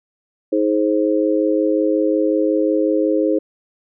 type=harmonic tone; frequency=105.5 Hz; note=G#2; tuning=28 cents sharp; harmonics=3 / 4 / 5; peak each=-17 / -20 / -19 dBFS; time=0.52-3.39 s; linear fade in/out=10 ms; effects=none